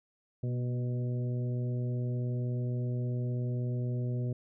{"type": "harmonic tone with a mistuned harmonic", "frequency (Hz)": 123.47, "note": "B2", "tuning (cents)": 0, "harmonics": [1, 2, 3, 4, 5], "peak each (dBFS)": [-30, -40, -43, -47, -49], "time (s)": [0.43, 4.33], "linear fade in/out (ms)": 5, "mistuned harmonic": 2, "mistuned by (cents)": -31, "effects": []}